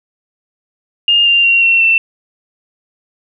sine tone with pitch steps, 2824 / 2788 / 2753 / 2718 / 2684 Hz, F7 / F7 / F7 / F7 / E7, +19 / -4 / -25 / -48 / +31 cents, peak -7 dBFS, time 1.08-1.98 s, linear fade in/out 2 ms, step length 180 ms, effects none

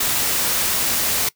white noise, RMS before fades -20 dBFS, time 0-1.29 s, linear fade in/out 5 ms, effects noise-tail reverb RT60 0.1 s tail -21 dB re dry

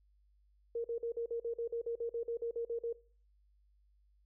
sine tone bursts, 466.2 Hz, A#4, in tune, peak -33 dBFS, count 16, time 0.75-2.928 s, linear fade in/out 5 ms, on 93 ms, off 46 ms, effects noise-tail reverb RT60 0.4 s tail -19 dB re dry + added 50 Hz sine -66 dBFS peak until 4.25 s

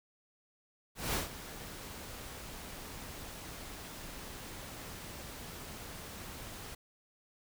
pink noise with ADSR envelope, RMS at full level -32 dBFS, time 0.95-6.75 s, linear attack 190 ms, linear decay 140 ms, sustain -14 dB, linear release 6 ms, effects none

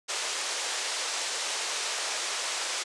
white band-pass noise, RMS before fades -32 dBFS, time 0.08-2.84 s, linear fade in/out 20 ms, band 420 to 7700 Hz, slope 24 dB/octave, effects resampled to 24000 Hz

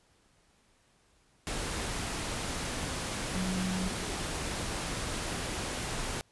sine tone in noise, 185.1 Hz, F#3, 1 cent sharp, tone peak -31 dBFS, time 3.35-3.88 s, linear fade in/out 0 ms, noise pink, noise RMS -35 dBFS, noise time 1.47-6.21 s, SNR +1 dB, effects pink hiss -67 dBFS RMS until 6.31 s + resampled to 24000 Hz

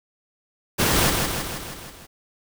pink noise with echo, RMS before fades -20 dBFS, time 0.78-1.11 s, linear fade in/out 20 ms, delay 160 ms, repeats 6, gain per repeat -4 dB, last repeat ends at 2.07 s, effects none

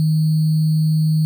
sine tone with sample-and-hold, 156.6 Hz, D#3, 11 cents sharp, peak -13 dBFS, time 0-1.25 s, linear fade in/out 0 ms, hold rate 4410 Hz, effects none

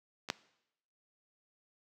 clicks, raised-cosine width 0.2 ms, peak -25 / -12 dBFS, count 2, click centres 0.288 / 0.301 s, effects noise-tail reverb RT60 0.8 s tail -20 dB re dry + high-pass 150 Hz 12 dB/octave

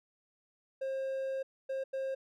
triangle tone bursts at uneven times, 534 Hz, C5, 35 cents sharp, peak -31 dBFS, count 3, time 0.81-1.43 / 1.69-1.84 / 1.93-2.15 s, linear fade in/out 10 ms, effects none

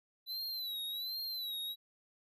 square tone with vibrato, 3977 Hz, B7, 11 cents sharp, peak -38 dBFS, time 0.26-1.76 s, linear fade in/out 50 ms, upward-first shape sine, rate 1.3 Hz, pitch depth 100 cents each way, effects none

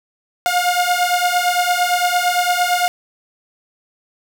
sawtooth beating tone pair, 709 / 717.8 Hz, F5 / F5, +26 / +47 cents, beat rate 8.8 Hz, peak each -14 dBFS, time 0.46-2.88 s, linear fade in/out 0 ms, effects none

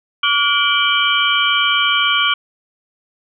sine tone cluster, 1146 / 1424 / 2332 / 2974 / 3185 Hz, D6 / F6 / D7 / F#7 / G7, -43 / +33 / -13 / +8 / +27 cents, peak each -19 dBFS, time 0.23-2.34 s, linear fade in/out 5 ms, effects none

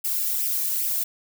violet noise with flanger, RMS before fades -25 dBFS, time 0.04-1.04 s, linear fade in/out 10 ms, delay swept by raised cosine 0.36 to 1.76 ms, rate 2.5 Hz, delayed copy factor +0.55, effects none

